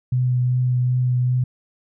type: tone with vibrato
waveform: sine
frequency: 125.4 Hz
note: B2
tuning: 27 cents sharp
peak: -16 dBFS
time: 0.12-1.44 s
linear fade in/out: 5 ms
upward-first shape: triangle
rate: 2.6 Hz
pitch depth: 15 cents each way
effects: none